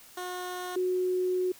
15% pulse / sine tone pair in turn, 361.6 / 366.2 Hz, F#4 / F#4, -40 / -18 cents, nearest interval unison, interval 22 cents, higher second, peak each -28 / -25 dBFS, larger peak second, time 0.17-0.76 / 0.76-1.52 s, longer second, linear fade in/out 5 ms, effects white hiss -53 dBFS RMS until 1.59 s

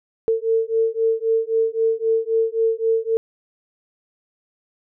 sine beating tone pair, 448.3 / 452.1 Hz, A4 / A4, +32 / +47 cents, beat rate 3.8 Hz, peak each -20 dBFS, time 0.28-3.17 s, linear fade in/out 0 ms, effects none

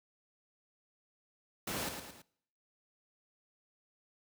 pink noise with echo, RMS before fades -37 dBFS, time 1.67-1.89 s, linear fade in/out 5 ms, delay 110 ms, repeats 3, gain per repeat -6 dB, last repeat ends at 2.22 s, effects noise-tail reverb RT60 0.7 s tail -23 dB re dry + high-pass 100 Hz 12 dB/octave

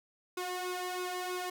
sawtooth tone with flanger, 362.8 Hz, F#4, 34 cents flat, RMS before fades -37 dBFS, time 0.37-1.5 s, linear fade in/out 5 ms, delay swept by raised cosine 0.79 to 1.78 ms, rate 3.1 Hz, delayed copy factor +0.7, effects none

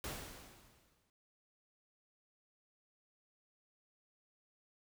pink noise with exponential decay, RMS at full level -41 dBFS, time 0.04-1.1 s, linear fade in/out 1 ms, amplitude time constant 230 ms, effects none

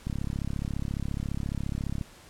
click train, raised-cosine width 5 ms, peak -19 dBFS, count 68, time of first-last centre 0.07-2.012 s, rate 34.5 Hz, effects pink hiss -52 dBFS RMS until 2.29 s + low-pass 11000 Hz 12 dB/octave

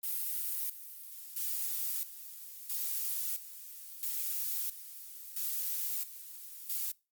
violet noise with tremolo, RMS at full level -35 dBFS, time 0.03-6.92 s, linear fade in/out 10 ms, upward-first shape square, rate 0.75 Hz, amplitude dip 75%, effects noise-tail reverb RT60 0.3 s tail -24 dB re dry + Opus 32 kbps

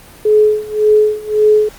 sine tone with tremolo, 425.7 Hz, G#4, 43 cents sharp, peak -5 dBFS, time 0.25-1.69 s, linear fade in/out 5 ms, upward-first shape sine, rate 1.8 Hz, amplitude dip 90%, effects pink hiss -39 dBFS RMS until 1.78 s + Opus 32 kbps

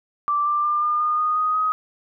sine tone with pitch steps, 1171 / 1183.2 / 1195.6 / 1208.1 / 1220.7 / 1233.5 / 1246.4 / 1259.4 Hz, D6 / D6 / D6 / D6 / D#6 / D#6 / D#6 / D#6, -5 / +13 / +31 / +49 / -33 / -15 / +3 / +21 cents, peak -18 dBFS, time 0.28-1.72 s, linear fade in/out 0 ms, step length 180 ms, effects none

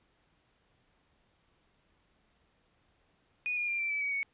sine tone with pitch steps, 2469 / 2427 / 2385 / 2344 / 2304 / 2264 / 2225 Hz, D#7 / D#7 / D7 / D7 / D7 / C#7 / C#7, -14 / -44 / +26 / -4 / -34 / +36 / +6 cents, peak -30 dBFS, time 3.46-4.23 s, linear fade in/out 0 ms, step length 110 ms, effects pink hiss -71 dBFS RMS until 4.33 s + resampled to 8000 Hz

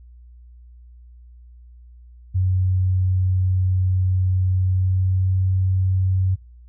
sine tone with pitch glide, 92.8 to 93.88 Hz, F#2 to F#2, +6 to +26 cents, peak -16 dBFS, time 2.34-6.36 s, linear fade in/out 20 ms, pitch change +20 cents, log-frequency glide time 4.52-5.38 s, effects noise-tail reverb RT60 0.3 s tail -24 dB re dry + added 60 Hz sine -42 dBFS peak until 6.68 s

